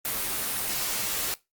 white noise with comb filter, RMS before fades -29 dBFS, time 0.05-1.34 s, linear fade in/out 0 ms, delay 12 ms, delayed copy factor -0.85, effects noise-tail reverb RT60 0.2 s tail -20 dB re dry + Opus 32 kbps

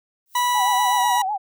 violet noise with exponential growth, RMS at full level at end -32 dBFS, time 0.26-0.39 s, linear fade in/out 0 ms, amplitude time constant 28 ms
40% pulse tone with pitch glide, 980 to 968.2 Hz, B5 to B5, -14 to -35 cents, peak -17 dBFS, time 0.35-1.22 s, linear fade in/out 5 ms, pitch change -21 cents, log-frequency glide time 0.95-1.03 s
sine tone with vibrato, 800 Hz, G5, 35 cents sharp, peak -21 dBFS, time 0.54-1.38 s, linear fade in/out 20 ms, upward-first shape sine, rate 8 Hz, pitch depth 120 cents each way
effects none

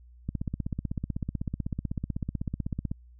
click train, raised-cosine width 5 ms, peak -18 dBFS, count 43, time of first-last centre 0.29-2.915 s, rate 16 Hz, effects added 60 Hz sine -50 dBFS peak until 3.19 s

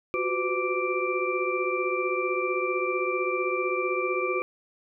sine tone cluster, 360 / 375.6 / 505 / 1171 / 2354 Hz, F#4 / F#4 / B4 / D6 / D7, -47 / +26 / +39 / -5 / +3 cents, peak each -31 dBFS, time 0.14-4.42 s, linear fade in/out 0 ms, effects none

